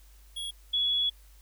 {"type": "tone pair in turn", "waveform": ["square", "sine"], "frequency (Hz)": [3333, 3378], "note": ["G#7", "G#7"], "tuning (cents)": [5, 29], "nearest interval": "unison", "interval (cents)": 24, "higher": "second", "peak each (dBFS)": [-34, -24], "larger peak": "second", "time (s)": [[0.36, 0.51], [0.73, 1.1]], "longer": "second", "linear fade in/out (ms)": 10, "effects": ["added 50 Hz sine -52 dBFS peak until 1.41 s", "white hiss -62 dBFS RMS until 1.41 s"]}